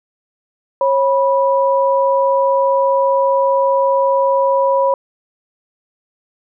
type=tone pair together; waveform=sine; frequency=544.9 / 980 Hz; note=C#5 / B5; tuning=-30 / -14 cents; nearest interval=minor seventh; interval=1016 cents; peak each=-13 / -15 dBFS; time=0.81-4.94 s; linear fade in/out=2 ms; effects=none